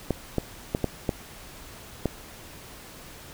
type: clicks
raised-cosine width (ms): 2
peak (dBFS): -10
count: 6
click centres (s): 0.107 / 0.383 / 0.749 / 0.843 / 1.092 / 2.057
effects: pink hiss -45 dBFS RMS until 3.33 s